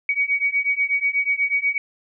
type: beating tone pair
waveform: sine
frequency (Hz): 2251 / 2259.2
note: C#7 / C#7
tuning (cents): +26 / +32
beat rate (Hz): 8.2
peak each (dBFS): -22 / -21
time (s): 0.09-1.78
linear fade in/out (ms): 2
effects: none